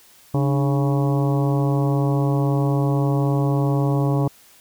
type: harmonic tone with a mistuned harmonic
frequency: 138.59 Hz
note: C#3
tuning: in tune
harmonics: 1 / 2 / 3 / 4 / 5 / 6 / 7 / 8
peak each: -18 / -24 / -28 / -30 / -32 / -34 / -35 / -36 dBFS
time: 0.34-4.28 s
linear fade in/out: 5 ms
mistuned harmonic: 2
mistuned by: +98 cents
effects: white hiss -51 dBFS RMS until 4.6 s